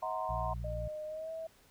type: chord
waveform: sine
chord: C half-diminished seventh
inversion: first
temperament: equal with one note detuned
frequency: 636.8 / 740 / 932.3 / 1046.5 Hz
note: Eb5 / Gb5 / Bb5 / C6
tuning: +40 / 0 / 0 / 0 cents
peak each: -39 dBFS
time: 0.02-0.54 s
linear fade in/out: 10 ms
type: harmonic tone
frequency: 58.27 Hz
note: A#1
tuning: in tune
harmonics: 1 / 2 / 3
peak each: -38 / -41 / -49 dBFS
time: 0.29-0.88 s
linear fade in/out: 5 ms
type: tone with pitch glide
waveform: sine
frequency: 613 to 647.6 Hz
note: D#5 to E5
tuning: -26 to -31 cents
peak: -38 dBFS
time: 0.64-1.47 s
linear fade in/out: 5 ms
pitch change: +95 cents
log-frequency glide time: 1.06-1.31 s
effects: pink hiss -64 dBFS RMS until 1.7 s